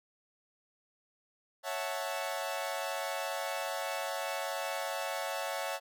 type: chord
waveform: sawtooth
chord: F# minor seventh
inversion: second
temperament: equal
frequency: 554.4 / 659.3 / 740 / 880 Hz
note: C#5 / E5 / F#5 / A5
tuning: 0 / 0 / 0 / 0 cents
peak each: -35 / -35 / -37 / -37 dBFS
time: 1.63-5.8 s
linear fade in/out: 50 ms
effects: none